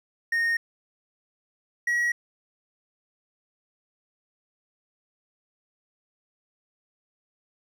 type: tone pair in turn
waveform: triangle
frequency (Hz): 1850 / 1913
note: A#6 / A#6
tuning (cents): -14 / +44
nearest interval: minor second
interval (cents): 58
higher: second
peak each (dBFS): -20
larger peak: neither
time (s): 0.32-0.57 / 1.87-2.12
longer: neither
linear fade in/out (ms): 5
effects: none